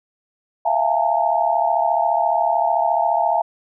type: tone cluster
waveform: sine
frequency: 666 / 700 / 833 / 908 Hz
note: E5 / F5 / G#5 / A#5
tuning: +18 / +4 / +5 / -46 cents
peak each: -21 dBFS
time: 0.65-3.42 s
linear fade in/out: 10 ms
effects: none